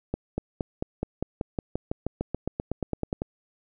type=accelerating click train; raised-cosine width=2 ms; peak=-14 dBFS; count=21; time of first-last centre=0.14-3.219 s; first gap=240 ms; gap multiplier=0.95; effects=none